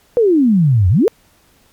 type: exponential two-way sweep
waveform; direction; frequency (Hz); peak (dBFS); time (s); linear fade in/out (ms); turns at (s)
sine; down then up; 500 to 85.1 to 500; -8; 0.17-1.08; 0; 0.89
effects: pink hiss -53 dBFS RMS until 1.72 s + MP3 96 kbps